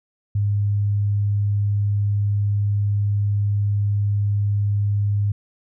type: tone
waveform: sine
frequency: 102.2 Hz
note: G#2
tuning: 27 cents flat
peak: -17 dBFS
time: 0.35-5.32 s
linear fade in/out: 5 ms
effects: none